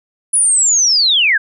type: linear sweep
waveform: sine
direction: down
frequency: 10050 to 1534 Hz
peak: -9 dBFS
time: 0.33-1.38 s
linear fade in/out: 10 ms
effects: none